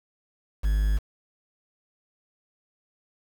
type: tone with quantisation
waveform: triangle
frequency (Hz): 51.5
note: G#1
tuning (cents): -14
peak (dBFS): -18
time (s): 0.63-0.99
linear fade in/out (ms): 20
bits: 7
effects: none